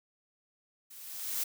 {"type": "noise with level ramp", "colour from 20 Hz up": "blue", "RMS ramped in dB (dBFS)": [-51, -31], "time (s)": [0.9, 1.44], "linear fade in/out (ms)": 10, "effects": []}